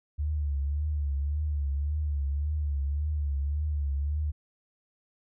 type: tone with vibrato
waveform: sine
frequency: 72.7 Hz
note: D2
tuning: 17 cents flat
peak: -26 dBFS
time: 0.18-4.32 s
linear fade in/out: 20 ms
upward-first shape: triangle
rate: 1.8 Hz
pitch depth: 93 cents each way
effects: none